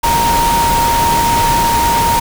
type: tone in noise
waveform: sine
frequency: 932.3 Hz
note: A#5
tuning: in tune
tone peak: -11 dBFS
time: 0.03-2.2 s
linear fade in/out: 10 ms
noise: pink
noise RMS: -17 dBFS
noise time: 0.03-2.2 s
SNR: +3 dB
effects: none